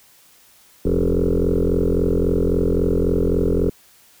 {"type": "tone with frequency modulation", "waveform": "sine", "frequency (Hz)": 228.5, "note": "A#3", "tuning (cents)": -34, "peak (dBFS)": -14, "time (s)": [0.85, 3.7], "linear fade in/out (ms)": 5, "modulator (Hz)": 43.7, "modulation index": 5.6, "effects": ["tanh soft clip ceiling -11 dBFS", "white hiss -52 dBFS RMS until 4.2 s"]}